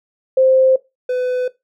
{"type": "tone pair in turn", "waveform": ["sine", "triangle"], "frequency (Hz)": [523.3, 502.1], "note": ["C5", "B4"], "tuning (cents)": [0, 29], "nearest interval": "minor second", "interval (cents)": 71, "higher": "first", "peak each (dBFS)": [-9, -14], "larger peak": "first", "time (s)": [[0.37, 0.76], [1.09, 1.48]], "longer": "neither", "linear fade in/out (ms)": 5, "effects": ["noise-tail reverb RT60 0.2 s tail -18 dB re dry"]}